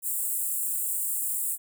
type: high-pass noise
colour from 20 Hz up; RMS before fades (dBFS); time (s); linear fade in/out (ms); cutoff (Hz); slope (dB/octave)
pink; -29; 0.02-1.58; 50; 7600; 96
effects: none